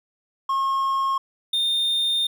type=tone pair in turn; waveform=triangle; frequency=1081 / 3636 Hz; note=C#6 / A#7; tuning=-44 / -44 cents; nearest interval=octave + major sixth; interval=2100 cents; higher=second; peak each=-18 dBFS; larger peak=neither; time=0.49-1.18 / 1.53-2.27 s; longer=second; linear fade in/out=5 ms; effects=10-bit